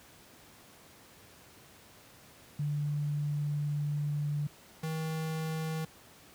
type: tone pair in turn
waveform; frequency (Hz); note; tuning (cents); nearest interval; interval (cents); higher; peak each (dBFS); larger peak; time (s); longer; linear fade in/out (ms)
sine / square; 146.83 / 159.18; D3 / D#3; 0 / +40; minor second; 140; second; -29 / -33; first; 2.59-4.47 / 4.83-5.85; first; 5
effects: pink hiss -56 dBFS RMS until 6.34 s + high-pass 80 Hz 12 dB/octave